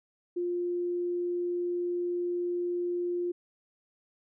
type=tone; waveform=sine; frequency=351.7 Hz; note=F4; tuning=12 cents sharp; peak=-28 dBFS; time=0.36-3.32 s; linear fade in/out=10 ms; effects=none